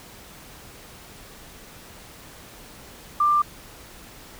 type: tone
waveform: sine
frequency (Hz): 1187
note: D6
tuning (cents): +18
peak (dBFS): -16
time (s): 3.2-3.42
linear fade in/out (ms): 5
effects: pink hiss -45 dBFS RMS until 4.39 s